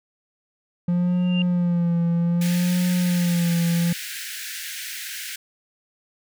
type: tone with vibrato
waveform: triangle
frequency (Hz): 174.5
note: F3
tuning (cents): -1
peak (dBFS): -16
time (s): 0.88-3.93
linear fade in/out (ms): 5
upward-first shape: sine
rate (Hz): 0.63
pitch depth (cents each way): 48
type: tone with exponential growth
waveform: sine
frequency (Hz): 2794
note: F7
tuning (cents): 0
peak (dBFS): -23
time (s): 1.07-1.42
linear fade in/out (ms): 2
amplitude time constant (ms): 74
type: high-pass noise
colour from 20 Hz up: pink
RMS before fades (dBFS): -33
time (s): 2.41-5.36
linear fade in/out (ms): 5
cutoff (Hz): 1500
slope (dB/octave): 96
effects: none